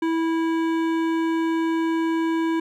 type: tone with hard clipping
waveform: sine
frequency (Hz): 327.3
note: E4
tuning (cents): -12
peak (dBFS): -22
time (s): 0.02-2.6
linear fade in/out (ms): 5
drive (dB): 14
effects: none

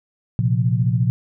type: chord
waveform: sine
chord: Bb suspended second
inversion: none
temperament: equal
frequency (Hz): 116.54 / 130.81 / 174.61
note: Bb2 / C3 / F3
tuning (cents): 0 / 0 / 0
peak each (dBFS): -18 / -20 / -23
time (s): 0.39-1.1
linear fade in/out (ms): 0
effects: none

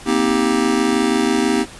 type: chord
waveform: square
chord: C minor seventh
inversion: third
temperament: just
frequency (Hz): 235.5 / 261.6 / 314 / 392.4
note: Bb3 / C4 / Eb4 / G4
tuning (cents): +18 / 0 / +16 / +2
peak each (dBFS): -21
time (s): 0.05-1.66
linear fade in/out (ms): 50
effects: pink hiss -38 dBFS RMS until 1.79 s + resampled to 24000 Hz

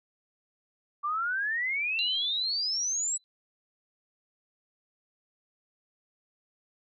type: exponential sweep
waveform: sine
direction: up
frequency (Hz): 1152 to 7930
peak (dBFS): -27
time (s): 1.03-3.18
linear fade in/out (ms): 20
type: tone with exponential decay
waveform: sine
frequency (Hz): 4004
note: B7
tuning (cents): +23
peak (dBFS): -28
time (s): 1.99-3.24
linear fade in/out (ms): 0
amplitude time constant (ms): 270
effects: none

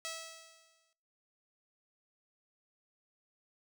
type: tone with exponential decay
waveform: 5% pulse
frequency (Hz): 651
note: E5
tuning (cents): -22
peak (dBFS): -26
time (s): 0.05-0.93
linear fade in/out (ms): 0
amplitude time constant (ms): 190
effects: noise-tail reverb RT60 0.5 s tail -18 dB re dry

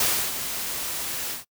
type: noise with ADSR envelope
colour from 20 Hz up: white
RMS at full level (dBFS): -21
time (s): 0-1.45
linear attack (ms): 4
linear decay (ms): 310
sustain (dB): -9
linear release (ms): 140
effects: noise-tail reverb RT60 0.1 s tail -24 dB re dry

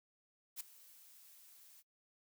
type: noise with ADSR envelope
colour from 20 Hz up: blue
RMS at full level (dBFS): -41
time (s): 0.56-1.83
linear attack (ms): 45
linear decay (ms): 6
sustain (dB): -20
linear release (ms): 35
effects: noise-tail reverb RT60 0.1 s tail -22 dB re dry

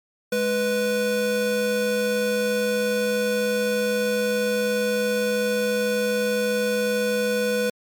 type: tone pair together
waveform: square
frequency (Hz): 209.2 / 493.9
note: G#3 / B4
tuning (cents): +13 / 0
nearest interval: octave + minor third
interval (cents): 1487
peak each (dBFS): -28 / -22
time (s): 0.32-7.7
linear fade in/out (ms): 5
effects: MP3 96 kbps

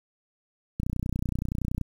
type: click train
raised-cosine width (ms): 5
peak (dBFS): -16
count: 32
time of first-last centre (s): 0.8-1.813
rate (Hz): 30.6
effects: 8-bit

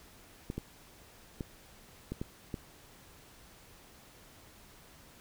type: clicks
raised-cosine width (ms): 3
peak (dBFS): -23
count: 6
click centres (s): 0.501 / 0.58 / 1.408 / 2.12 / 2.215 / 2.542
effects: pink hiss -57 dBFS RMS until 5.2 s

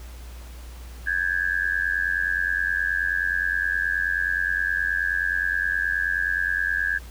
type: tone with amplitude modulation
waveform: sine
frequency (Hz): 1643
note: G#6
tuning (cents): -19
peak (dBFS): -17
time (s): 1.06-6.99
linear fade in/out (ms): 20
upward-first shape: sine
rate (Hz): 89.5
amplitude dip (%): 100
effects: added 60 Hz sine -37 dBFS peak until 7.1 s + pink hiss -48 dBFS RMS until 7.1 s

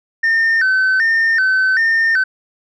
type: tone with vibrato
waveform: sine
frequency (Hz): 1665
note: G#6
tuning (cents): +4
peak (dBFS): -9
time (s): 0.23-2.24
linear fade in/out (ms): 10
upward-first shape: square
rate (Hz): 1.3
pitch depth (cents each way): 150
effects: tanh soft clip ceiling -10 dBFS

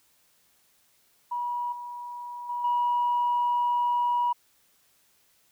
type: tone with level steps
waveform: sine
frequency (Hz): 967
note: B5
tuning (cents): -37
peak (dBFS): -27 / -35 / -28 / -21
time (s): 1.31-4.33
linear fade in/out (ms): 10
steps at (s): 1.72 / 2.49 / 2.64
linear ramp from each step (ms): 5
effects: tanh soft clip ceiling -18 dBFS + white hiss -65 dBFS RMS until 5.51 s

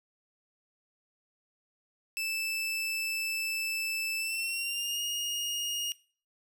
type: tone with pitch glide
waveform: sawtooth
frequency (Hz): 2637 to 2859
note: E7 to F7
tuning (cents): 0 to +40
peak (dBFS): -28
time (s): 2.17-5.92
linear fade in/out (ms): 0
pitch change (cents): +140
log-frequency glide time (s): 4.18-5.01
effects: noise-tail reverb RT60 0.4 s tail -20 dB re dry

